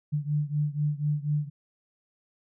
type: beating tone pair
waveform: sine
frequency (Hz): 146.83 / 150.93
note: D3 / D3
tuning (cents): 0 / +48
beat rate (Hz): 4.1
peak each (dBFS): -27 / -29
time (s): 0.12-1.5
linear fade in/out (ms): 20
effects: none